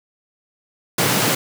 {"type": "high-pass noise", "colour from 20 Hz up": "pink", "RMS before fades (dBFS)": -18, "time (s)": [0.98, 1.35], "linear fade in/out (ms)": 5, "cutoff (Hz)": 110, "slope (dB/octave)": 96, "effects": []}